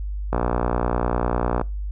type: click train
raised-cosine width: 1 ms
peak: -7 dBFS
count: 78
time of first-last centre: 0.33-1.613 s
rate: 60 Hz
effects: noise-tail reverb RT60 0.3 s tail -26 dB re dry + added 50 Hz sine -25 dBFS peak until 1.91 s